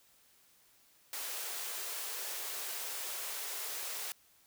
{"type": "high-pass noise", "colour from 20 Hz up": "white", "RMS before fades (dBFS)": -40, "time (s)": [1.13, 4.12], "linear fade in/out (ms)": 0, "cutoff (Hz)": 360, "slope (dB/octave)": 48, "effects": ["white hiss -66 dBFS RMS until 4.46 s"]}